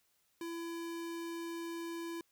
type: tone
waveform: square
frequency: 335.8 Hz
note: E4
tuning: 32 cents sharp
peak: -40 dBFS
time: 0.41-2.21 s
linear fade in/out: 2 ms
effects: white hiss -75 dBFS RMS until 2.31 s